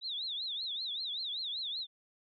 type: tone with vibrato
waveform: sine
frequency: 3760 Hz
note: A#7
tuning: 14 cents sharp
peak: -35 dBFS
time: 0.01-1.87 s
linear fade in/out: 50 ms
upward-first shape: triangle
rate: 5.2 Hz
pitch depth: 230 cents each way
effects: none